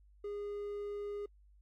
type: tone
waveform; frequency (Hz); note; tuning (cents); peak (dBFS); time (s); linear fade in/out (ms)
triangle; 410; G#4; -22; -36; 0.24-1.26; 5
effects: added 50 Hz sine -60 dBFS peak until 1.61 s + AAC 48 kbps